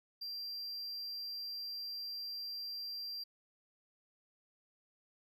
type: tone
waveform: triangle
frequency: 4725 Hz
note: D8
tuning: 10 cents sharp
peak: -39 dBFS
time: 0.21-3.24 s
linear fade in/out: 10 ms
effects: none